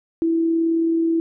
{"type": "tone with amplitude modulation", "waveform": "sine", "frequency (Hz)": 329.6, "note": "E4", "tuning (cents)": 0, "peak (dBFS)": -15, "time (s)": [0.22, 1.2], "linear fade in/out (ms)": 0, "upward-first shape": "sine", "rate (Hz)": 38.6, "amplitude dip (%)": 25, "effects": []}